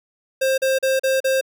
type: tone bursts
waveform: square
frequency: 530 Hz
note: C5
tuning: 22 cents sharp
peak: -17 dBFS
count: 5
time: 0.41-1.412 s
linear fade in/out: 10 ms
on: 170 ms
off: 38 ms
effects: none